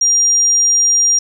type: tone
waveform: sine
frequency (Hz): 5700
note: F8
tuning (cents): +34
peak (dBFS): -9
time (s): 0.01-1.19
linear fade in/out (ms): 5
effects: 7-bit